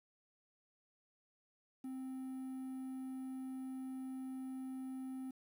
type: tone with quantisation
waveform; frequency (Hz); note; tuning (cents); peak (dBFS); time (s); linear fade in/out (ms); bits
triangle; 261.6; C4; 0; -40; 1.84-5.31; 5; 11
effects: none